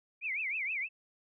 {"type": "tone with vibrato", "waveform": "sine", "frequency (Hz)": 2320, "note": "D7", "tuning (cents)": -22, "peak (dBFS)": -32, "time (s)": [0.21, 0.89], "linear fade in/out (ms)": 50, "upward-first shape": "triangle", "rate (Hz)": 6.4, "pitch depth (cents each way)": 260, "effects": []}